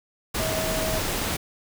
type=tone in noise; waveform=sine; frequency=638 Hz; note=D#5; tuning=43 cents sharp; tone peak=-28 dBFS; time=0.39-0.99 s; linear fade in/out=10 ms; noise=pink; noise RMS=-27 dBFS; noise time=0.34-1.37 s; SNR=-4 dB; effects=none